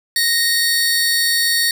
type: tone pair together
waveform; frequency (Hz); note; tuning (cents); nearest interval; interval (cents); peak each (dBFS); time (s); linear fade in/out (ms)
sawtooth; 1864.7 / 4458; A#6 / C#8; 0 / +9; octave + minor third; 1509; -14; 0.16-1.71; 2
effects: none